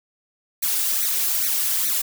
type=noise with flanger; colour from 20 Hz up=blue; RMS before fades=-22 dBFS; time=0.62-2.02 s; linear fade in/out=10 ms; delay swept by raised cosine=0.49 to 2.99 ms; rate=2.4 Hz; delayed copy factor=+1; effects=none